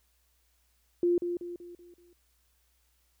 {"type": "tone with echo", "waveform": "sine", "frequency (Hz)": 349.2, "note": "F4", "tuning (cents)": 0, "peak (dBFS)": -22, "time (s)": [1.03, 1.18], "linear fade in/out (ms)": 2, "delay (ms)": 190, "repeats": 5, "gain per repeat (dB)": -7, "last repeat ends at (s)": 2.13, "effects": ["added 60 Hz sine -70 dBFS peak until 3.2 s", "white hiss -72 dBFS RMS until 3.2 s"]}